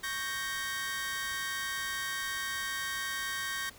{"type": "chord", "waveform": "sawtooth", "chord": "G diminished", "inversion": "second", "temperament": "equal", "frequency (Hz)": [1108.7, 1568, 1864.7], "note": ["Db6", "G6", "Bb6"], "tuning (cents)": [0, 0, 0], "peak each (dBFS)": [-37, -34, -33], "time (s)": [0.03, 3.7], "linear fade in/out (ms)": 10, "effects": ["pink hiss -54 dBFS RMS until 3.78 s"]}